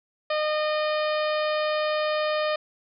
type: harmonic tone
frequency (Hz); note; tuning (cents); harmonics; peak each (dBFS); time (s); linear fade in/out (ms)
611; D#5; -32; 1 / 2 / 3 / 4 / 5 / 6 / 7 / 8; -24 / -30 / -34 / -36 / -38 / -40 / -41 / -42; 0.3-2.56; 5
effects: none